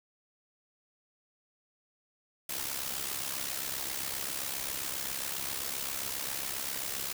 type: noise with amplitude modulation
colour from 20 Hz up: white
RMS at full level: -33 dBFS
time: 2.49-7.13 s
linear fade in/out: 5 ms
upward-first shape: sine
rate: 67.5 Hz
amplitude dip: 65%
effects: none